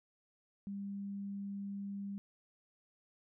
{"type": "tone", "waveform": "sine", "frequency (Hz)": 199.4, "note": "G3", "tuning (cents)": 30, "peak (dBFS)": -39, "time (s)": [0.67, 2.18], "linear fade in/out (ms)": 0, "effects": []}